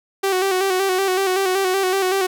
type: tone with vibrato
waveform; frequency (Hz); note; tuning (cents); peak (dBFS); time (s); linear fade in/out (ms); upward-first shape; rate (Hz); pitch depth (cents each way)
sawtooth; 379.5; F#4; +44; -13; 0.23-2.27; 10; square; 5.3; 47
effects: none